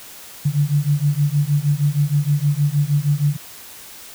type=beating tone pair; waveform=sine; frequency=142.3 / 148.7 Hz; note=C#3 / D3; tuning=+46 / +22 cents; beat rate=6.4 Hz; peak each=-18 dBFS; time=0.45-3.37 s; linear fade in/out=10 ms; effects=white hiss -39 dBFS RMS until 4.14 s